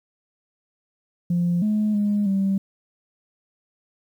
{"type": "tone with pitch steps", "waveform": "sine", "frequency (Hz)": [174.1, 212.4, 206.1, 194.6], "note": ["F3", "G#3", "G#3", "G3"], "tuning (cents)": [-5, 39, -13, -12], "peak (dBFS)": -17, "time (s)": [1.3, 2.58], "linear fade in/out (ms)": 5, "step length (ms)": 320, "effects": ["tanh soft clip ceiling -15 dBFS", "9-bit"]}